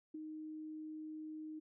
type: tone with ADSR envelope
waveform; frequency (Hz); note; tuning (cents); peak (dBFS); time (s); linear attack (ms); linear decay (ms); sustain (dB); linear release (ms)
sine; 310.7; D#4; -2; -40; 0.14-1.6; 9; 6; -4; 16
effects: none

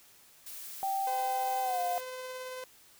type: noise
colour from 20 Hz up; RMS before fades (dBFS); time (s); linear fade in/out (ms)
blue; -44; 0.46-2.01; 5
type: tone with pitch glide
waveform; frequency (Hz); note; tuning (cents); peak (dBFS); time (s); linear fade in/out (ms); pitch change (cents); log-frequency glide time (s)
sine; 780 to 711.1; G5 to F5; -9 to +31; -29; 0.83-1.98; 0; -160; 1.62-1.8
type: tone with tremolo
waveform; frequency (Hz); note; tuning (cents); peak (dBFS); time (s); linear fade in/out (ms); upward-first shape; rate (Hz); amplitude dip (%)
sawtooth; 511; C5; -41; -34; 1.07-2.64; 2; triangle; 18; 25
effects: white hiss -59 dBFS RMS until 2.99 s

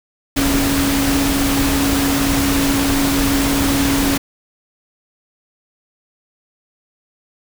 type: tone in noise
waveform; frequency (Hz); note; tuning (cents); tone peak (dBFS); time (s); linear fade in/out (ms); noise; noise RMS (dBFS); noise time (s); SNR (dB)
sine; 277.2; C#4; 0; -16; 0.36-4.18; 10; pink; -19; 0.36-4.18; 0
effects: none

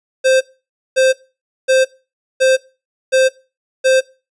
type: tone bursts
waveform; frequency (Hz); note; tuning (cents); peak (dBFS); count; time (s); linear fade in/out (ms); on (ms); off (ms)
square; 523.3; C5; 0; -10; 6; 0.24-4.01; 20; 170; 550
effects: noise-tail reverb RT60 0.3 s tail -20 dB re dry + resampled to 22050 Hz

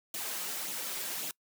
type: noise with flanger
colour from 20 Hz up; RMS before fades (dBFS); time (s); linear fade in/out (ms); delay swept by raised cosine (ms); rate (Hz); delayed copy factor
white; -37; 0.14-1.31; 2; 0.28 to 5.68; 1.8; +0.6
effects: noise-tail reverb RT60 0.1 s tail -24 dB re dry + high-pass 200 Hz 12 dB/octave

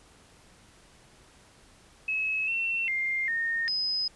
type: tone with pitch steps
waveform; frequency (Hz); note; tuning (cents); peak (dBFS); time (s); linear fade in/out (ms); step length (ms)
sine; 2577 / 2704 / 2108 / 1838 / 5040; E7 / E7 / C7 / A#6 / D#8; -40 / +43 / +12 / -25 / +21; -26; 2.08-4.08; 5; 400
effects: pink hiss -57 dBFS RMS until 4.15 s + resampled to 24000 Hz

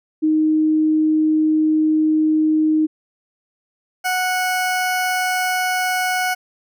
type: tone pair in turn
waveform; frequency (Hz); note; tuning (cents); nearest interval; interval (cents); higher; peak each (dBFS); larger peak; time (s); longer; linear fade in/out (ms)
sine / 20% pulse; 311.1 / 736.3; D#4 / F#5; 0 / -9; octave + minor third; 1491; second; -13; neither; 0.22-2.87 / 4.04-6.35; first; 20
effects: none

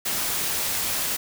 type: noise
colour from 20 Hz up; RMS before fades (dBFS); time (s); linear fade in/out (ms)
white; -26; 0.05-1.17; 10
effects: none

